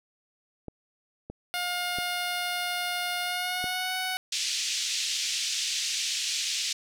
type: clicks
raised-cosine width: 2 ms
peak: -24 dBFS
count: 4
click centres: 0.683 / 1.3 / 1.986 / 3.642 s
type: tone with pitch glide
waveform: 10% pulse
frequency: 712 to 744.4 Hz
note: F5 to F#5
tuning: +33 to +10 cents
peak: -20 dBFS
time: 1.54-4.17 s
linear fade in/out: 0 ms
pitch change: +77 cents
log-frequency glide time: 3.22-3.96 s
type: band-pass noise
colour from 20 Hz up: white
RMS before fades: -30 dBFS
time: 4.32-6.73 s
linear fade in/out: 5 ms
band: 2500 to 6600 Hz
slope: 24 dB/octave
effects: none